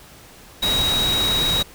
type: tone in noise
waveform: sine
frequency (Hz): 3818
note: A#7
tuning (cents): +41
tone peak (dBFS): -18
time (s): 0.62-1.63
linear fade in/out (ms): 10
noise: pink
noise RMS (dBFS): -25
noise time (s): 0.62-1.63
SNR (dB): +4
effects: pink hiss -45 dBFS RMS until 1.74 s